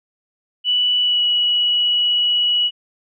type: tone with pitch glide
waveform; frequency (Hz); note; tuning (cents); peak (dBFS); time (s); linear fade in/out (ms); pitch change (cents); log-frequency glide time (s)
sine; 2960 to 2929; F#7 to F#7; 0 to -18; -14; 0.64-2.71; 50; -18; 1.01-1.22
effects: none